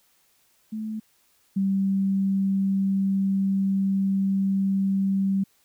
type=tone pair in turn; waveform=sine; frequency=217.3 / 194.38 Hz; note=A3 / G3; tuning=-21 / -14 cents; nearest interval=major second; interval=193 cents; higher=first; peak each=-28 / -20 dBFS; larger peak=second; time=0.72-1 / 1.56-5.44 s; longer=second; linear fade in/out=10 ms; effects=white hiss -64 dBFS RMS until 5.64 s